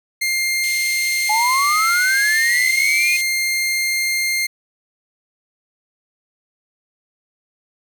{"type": "tone", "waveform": "sawtooth", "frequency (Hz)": 2111, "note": "C7", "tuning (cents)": 15, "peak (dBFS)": -14, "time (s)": [0.21, 4.47], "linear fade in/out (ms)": 10}
{"type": "band-pass noise", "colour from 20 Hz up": "white", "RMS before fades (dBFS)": -33, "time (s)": [0.63, 3.22], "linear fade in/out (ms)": 10, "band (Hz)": [2100, 12000], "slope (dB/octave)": 48}
{"type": "linear sweep", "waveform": "sine", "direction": "up", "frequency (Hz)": [831, 2489], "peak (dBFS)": -16, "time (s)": [1.29, 3.17], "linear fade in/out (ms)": 10}
{"effects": []}